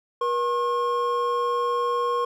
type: tone pair together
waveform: triangle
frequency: 480.2 / 1078 Hz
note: B4 / C#6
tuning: -49 / -49 cents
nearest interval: octave + major second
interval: 1400 cents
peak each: -23 / -22 dBFS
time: 0.21-2.25 s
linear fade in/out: 5 ms
effects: none